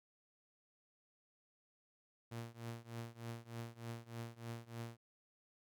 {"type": "tone with tremolo", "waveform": "sawtooth", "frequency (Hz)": 116.54, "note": "A#2", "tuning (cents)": 0, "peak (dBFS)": -38, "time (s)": [2.31, 4.97], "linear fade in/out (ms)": 10, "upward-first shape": "triangle", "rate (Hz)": 3.3, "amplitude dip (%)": 95, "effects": []}